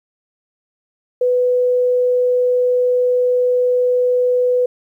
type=tone; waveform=sine; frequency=496.8 Hz; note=B4; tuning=10 cents sharp; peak=-12 dBFS; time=1.21-4.66 s; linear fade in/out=5 ms; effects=9-bit